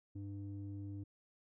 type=tone with low-pass filter; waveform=square; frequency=100 Hz; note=G2; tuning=35 cents sharp; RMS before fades=-45 dBFS; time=0.15-1.04 s; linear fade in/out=10 ms; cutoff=250 Hz; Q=7.3; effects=none